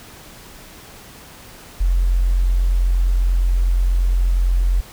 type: tone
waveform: sine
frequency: 44.25 Hz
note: F1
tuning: 23 cents sharp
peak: -13 dBFS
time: 1.8-4.81 s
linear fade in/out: 10 ms
effects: pink hiss -41 dBFS RMS until 4.92 s